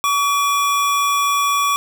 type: tone pair together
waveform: square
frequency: 1136 / 2407 Hz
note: C#6 / D7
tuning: +42 / +42 cents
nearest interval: octave + minor second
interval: 1300 cents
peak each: -16 / -26 dBFS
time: 0.04-1.76 s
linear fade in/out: 0 ms
effects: none